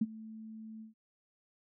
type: tone with ADSR envelope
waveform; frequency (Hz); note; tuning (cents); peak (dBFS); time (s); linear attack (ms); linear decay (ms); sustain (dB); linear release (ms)
sine; 220; A3; 0; -24; 0.01-0.94; 7; 37; -20; 130
effects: none